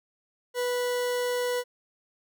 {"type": "tone", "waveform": "40% pulse", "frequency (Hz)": 491.7, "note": "B4", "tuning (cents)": -8, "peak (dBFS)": -25, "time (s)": [0.54, 1.64], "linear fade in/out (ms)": 50, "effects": []}